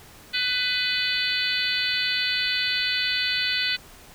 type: harmonic tone with a mistuned harmonic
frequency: 499 Hz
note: B4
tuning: 18 cents sharp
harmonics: 3 / 4 / 5 / 6 / 7 / 8 / 9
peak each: -30 / -30 / -30 / -30 / -30 / -30 / -30 dBFS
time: 0.33-3.77 s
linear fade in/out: 20 ms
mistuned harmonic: 8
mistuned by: +23 cents
effects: pink hiss -48 dBFS RMS until 4.14 s